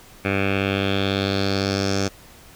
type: tone with low-pass filter sweep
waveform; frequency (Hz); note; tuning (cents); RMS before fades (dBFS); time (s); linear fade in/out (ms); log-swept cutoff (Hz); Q
10% pulse; 98; G2; 0; -22; 0.24-2.09; 20; 2300 to 6100; 3.7
effects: pink hiss -47 dBFS RMS until 2.55 s